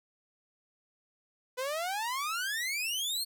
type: exponential sweep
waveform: sawtooth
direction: up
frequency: 493.1 to 4394 Hz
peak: -28 dBFS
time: 1.57-3.25 s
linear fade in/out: 20 ms
effects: none